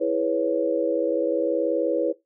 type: chord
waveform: sine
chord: C# minor seventh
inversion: first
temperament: equal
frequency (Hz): 329.6 / 415.3 / 493.9 / 554.4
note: E4 / G#4 / B4 / C#5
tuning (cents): 0 / 0 / 0 / 0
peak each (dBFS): -26 / -30 / -24 / -25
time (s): 0-2.13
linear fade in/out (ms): 20
effects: noise-tail reverb RT60 0.2 s tail -20 dB re dry